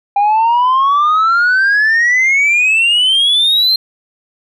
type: exponential sweep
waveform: sine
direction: up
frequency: 799 to 4186 Hz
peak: -6 dBFS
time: 0.16-3.76 s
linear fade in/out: 5 ms
effects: tanh soft clip ceiling -7 dBFS